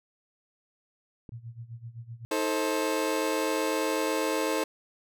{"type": "click", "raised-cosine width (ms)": 3, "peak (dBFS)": -30, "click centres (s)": 1.292}
{"type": "tone with tremolo", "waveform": "sine", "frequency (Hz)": 116.54, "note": "A#2", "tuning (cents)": 0, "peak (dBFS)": -36, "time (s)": [1.32, 2.25], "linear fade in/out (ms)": 0, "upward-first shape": "sine", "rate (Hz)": 7.8, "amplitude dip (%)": 85}
{"type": "chord", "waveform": "30% pulse", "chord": "A diminished", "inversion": "second", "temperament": "just", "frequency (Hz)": [316.8, 440, 528], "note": ["Eb4", "A4", "C5"], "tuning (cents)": [31, 0, 16], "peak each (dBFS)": -28, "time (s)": [2.31, 4.64], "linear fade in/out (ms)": 5}
{"effects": []}